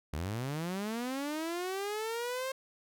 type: linear sweep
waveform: sawtooth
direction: up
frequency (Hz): 69.3 to 535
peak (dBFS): -30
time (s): 0.13-2.52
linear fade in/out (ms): 5
effects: none